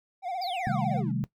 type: tone with vibrato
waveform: triangle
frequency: 735 Hz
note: F#5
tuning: 12 cents flat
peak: -28 dBFS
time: 0.22-1.03 s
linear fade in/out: 50 ms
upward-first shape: sine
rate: 16 Hz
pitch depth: 98 cents each way
type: exponential sweep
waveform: triangle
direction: down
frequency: 5180 to 261.6 Hz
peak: -34 dBFS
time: 0.41-1.12 s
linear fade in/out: 10 ms
type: chord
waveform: sine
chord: A half-diminished seventh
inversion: first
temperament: equal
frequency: 130.81 / 155.56 / 196 / 220 Hz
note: C3 / Eb3 / G3 / A3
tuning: 0 / 0 / 0 / 0 cents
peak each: -31 / -32 / -32 / -33 dBFS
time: 0.67-1.24 s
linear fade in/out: 0 ms
effects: noise-tail reverb RT60 0.1 s tail -17 dB re dry